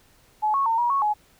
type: tone with pitch steps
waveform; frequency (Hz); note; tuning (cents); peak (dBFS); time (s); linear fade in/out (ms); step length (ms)
sine; 854 / 1102 / 908 / 957 / 1105 / 842; G#5 / C#6 / A#5 / A#5 / C#6 / G#5; +48 / -11 / -46 / +45 / -6 / +24; -19; 0.42-1.14; 20; 120
effects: pink hiss -58 dBFS RMS until 1.39 s